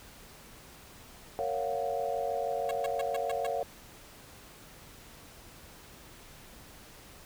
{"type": "chord", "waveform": "sine", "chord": "Gb major seventh", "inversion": "first", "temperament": "just", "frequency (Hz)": [462.5, 555, 693.7, 740], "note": ["Bb4", "Db5", "F5", "Gb5"], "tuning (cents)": [-14, 2, -12, 0], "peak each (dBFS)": [-36, -34, -34, -37], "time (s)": [1.39, 3.63], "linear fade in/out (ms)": 0}
{"type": "tone bursts", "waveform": "10% pulse", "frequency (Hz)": 550, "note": "C#5", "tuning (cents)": -14, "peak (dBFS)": -28, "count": 6, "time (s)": [2.69, 3.466], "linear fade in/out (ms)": 2, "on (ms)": 21, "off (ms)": 130}
{"effects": ["pink hiss -52 dBFS RMS until 7.25 s"]}